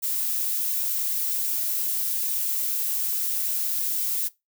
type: noise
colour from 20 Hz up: violet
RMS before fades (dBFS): -26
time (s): 0.02-4.29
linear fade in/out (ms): 20
effects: noise-tail reverb RT60 0.2 s tail -20 dB re dry